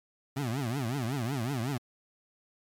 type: tone with vibrato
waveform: 25% pulse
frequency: 126.9 Hz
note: B2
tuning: 47 cents sharp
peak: -26 dBFS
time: 0.36-1.78 s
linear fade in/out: 10 ms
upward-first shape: triangle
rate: 5.4 Hz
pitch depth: 280 cents each way
effects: MP3 96 kbps